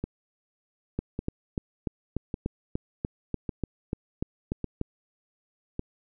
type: two click trains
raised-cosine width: 3 ms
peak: -17 / -15 dBFS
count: 6 / 14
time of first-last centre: 0.04-5.794 / 0.99-4.814 s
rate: 0.869 / 3.4 Hz
effects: none